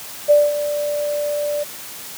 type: tone with ADSR envelope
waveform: sine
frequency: 587.3 Hz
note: D5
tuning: in tune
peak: -7 dBFS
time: 0.28-1.64 s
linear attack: 26 ms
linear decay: 210 ms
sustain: -12 dB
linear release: 14 ms
effects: white hiss -34 dBFS RMS until 2.17 s + high-pass 80 Hz 12 dB/octave